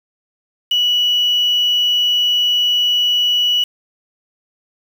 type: tone with quantisation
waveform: sine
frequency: 2940 Hz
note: F#7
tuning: 12 cents flat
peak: -12 dBFS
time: 0.71-3.64 s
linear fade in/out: 5 ms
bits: 5
effects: none